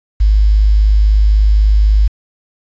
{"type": "tone with quantisation", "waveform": "sine", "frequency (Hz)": 51.9, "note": "G#1", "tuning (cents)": 0, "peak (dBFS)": -6, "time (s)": [0.2, 2.08], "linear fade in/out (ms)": 10, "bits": 6, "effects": ["resampled to 16000 Hz"]}